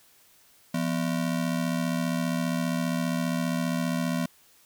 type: ring-modulated tone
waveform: square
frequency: 210 Hz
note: G#3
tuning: 19 cents sharp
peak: -23 dBFS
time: 0.74-4.26 s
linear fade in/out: 5 ms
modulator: 37.5 Hz
effects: white hiss -59 dBFS RMS until 4.65 s